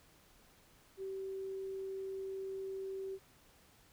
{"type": "tone", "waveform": "sine", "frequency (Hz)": 385.1, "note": "G4", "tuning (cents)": -31, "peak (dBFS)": -39, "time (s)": [0.97, 3.19], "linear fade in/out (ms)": 50, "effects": ["pink hiss -65 dBFS RMS until 3.92 s"]}